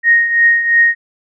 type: tone with tremolo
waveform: sine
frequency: 1864.7 Hz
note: A#6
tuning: in tune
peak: -5 dBFS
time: 0.03-0.95 s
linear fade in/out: 50 ms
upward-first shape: triangle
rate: 2.9 Hz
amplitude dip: 70%
effects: none